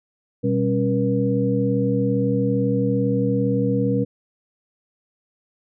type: tone cluster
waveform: sine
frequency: 123 / 195.4 / 273.1 / 480.3 Hz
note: B2 / G3 / C#4 / B4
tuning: -7 / -5 / -26 / -48 cents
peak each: -23 dBFS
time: 0.43-4.05 s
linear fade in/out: 20 ms
effects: none